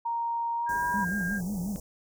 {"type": "tone with pitch glide", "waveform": "sine", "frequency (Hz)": [932.3, 968], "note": ["A#5", "B5"], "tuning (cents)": [0, -35], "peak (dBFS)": -27, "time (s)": [0.05, 1.05], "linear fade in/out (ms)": 10, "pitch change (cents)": 65, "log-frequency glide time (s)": [0.56, 0.85]}
{"type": "tone", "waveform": "sine", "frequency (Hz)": 1610, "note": "G6", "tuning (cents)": 46, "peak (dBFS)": -30, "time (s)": [0.66, 1.41], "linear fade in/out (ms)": 50}
{"type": "band-stop noise", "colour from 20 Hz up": "pink", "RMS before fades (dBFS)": -42, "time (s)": [0.69, 1.8], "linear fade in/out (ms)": 2, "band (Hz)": [870, 5700], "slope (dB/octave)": 48}
{"type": "tone with vibrato", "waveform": "sine", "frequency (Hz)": 190, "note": "F#3", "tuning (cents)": 46, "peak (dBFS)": -29, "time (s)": [0.94, 1.76], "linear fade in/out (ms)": 0, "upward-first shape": "sine", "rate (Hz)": 5.6, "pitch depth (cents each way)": 170}
{"effects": []}